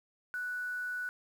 sine tone with quantisation, 1480 Hz, F#6, in tune, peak -34 dBFS, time 0.34-1.09 s, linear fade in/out 0 ms, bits 9, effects none

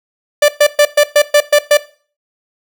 45% pulse tone bursts, 587.3 Hz, D5, in tune, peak -5 dBFS, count 8, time 0.42-1.772 s, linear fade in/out 5 ms, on 64 ms, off 120 ms, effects noise-tail reverb RT60 0.4 s tail -17 dB re dry

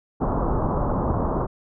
pink low-pass noise, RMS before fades -23 dBFS, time 0.2-1.47 s, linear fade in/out 20 ms, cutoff 1200 Hz, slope 48 dB/octave, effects none

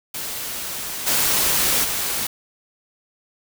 white noise with level steps, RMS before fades -29 / -19 / -24 dBFS, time 0.14-2.27 s, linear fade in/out 5 ms, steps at 1.06 / 1.83 s, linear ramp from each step 20 ms, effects none

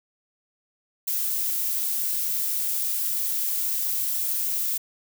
violet noise, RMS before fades -26 dBFS, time 1.07-4.78 s, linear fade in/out 10 ms, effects none

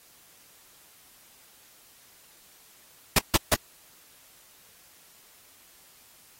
pink noise bursts, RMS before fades -19 dBFS, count 3, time 3.16-3.544 s, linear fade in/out 5 ms, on 28 ms, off 150 ms, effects white hiss -56 dBFS RMS until 6.39 s + AAC 48 kbps

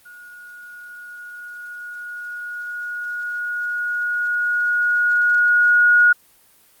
sine tone with level ramp, 1446 Hz, F#6, 40 cents flat, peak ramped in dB -39 to -9 dBFS, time 0.05-6.13 s, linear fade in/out 10 ms, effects white hiss -54 dBFS RMS until 6.8 s + Opus 32 kbps

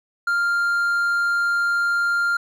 triangle tone, 1396.9 Hz, F6, in tune, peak -16 dBFS, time 0.27-2.37 s, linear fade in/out 5 ms, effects none

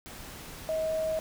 sine tone in noise, 635 Hz, D#5, 35 cents sharp, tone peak -27 dBFS, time 0.69-1.19 s, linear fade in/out 0 ms, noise pink, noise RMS -44 dBFS, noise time 0.06-1.2 s, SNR +14 dB, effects none

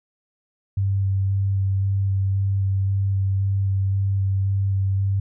sine tone with vibrato, 97.5 Hz, G2, 9 cents flat, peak -18 dBFS, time 0.77-5.2 s, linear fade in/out 5 ms, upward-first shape square, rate 1.9 Hz, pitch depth 10 cents each way, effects none

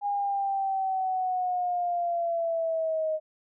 sine linear sweep, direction down, 817 to 622.3 Hz, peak -25 dBFS, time 0.01-3.2 s, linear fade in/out 50 ms, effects none

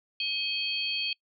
sine tone cluster, 2539 / 3207 / 4447 Hz, D#7 / G7 / C#8, +34 / +39 / +5 cents, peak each -33 / -31 / -32 dBFS, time 0.2-1.13 s, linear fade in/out 2 ms, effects noise-tail reverb RT60 0.1 s tail -25 dB re dry

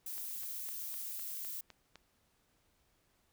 violet noise, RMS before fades -42 dBFS, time 0.06-1.61 s, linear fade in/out 5 ms
click train, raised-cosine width 0.2 ms, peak -34 dBFS, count 8, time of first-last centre 0.18-1.957 s, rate 3.94 Hz
effects pink hiss -74 dBFS RMS until 3.32 s

